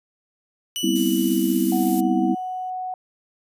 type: tone with exponential decay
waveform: sawtooth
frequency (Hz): 2960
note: F#7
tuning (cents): 0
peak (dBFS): -21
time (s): 0.76-2.7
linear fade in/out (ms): 0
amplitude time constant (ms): 420
type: chord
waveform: sine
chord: C major seventh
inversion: second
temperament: just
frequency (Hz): 196.22 / 245.3 / 261.6 / 327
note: G3 / B3 / C4 / E4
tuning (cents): +2 / -12 / 0 / -14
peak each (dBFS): -24 / -24 / -25 / -21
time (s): 0.83-2.35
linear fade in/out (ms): 10
type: noise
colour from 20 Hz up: violet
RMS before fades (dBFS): -29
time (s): 0.95-2.01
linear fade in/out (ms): 10
type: tone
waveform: sine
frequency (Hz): 740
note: F#5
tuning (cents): 0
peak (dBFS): -26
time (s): 1.72-2.94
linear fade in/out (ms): 2
effects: resampled to 32000 Hz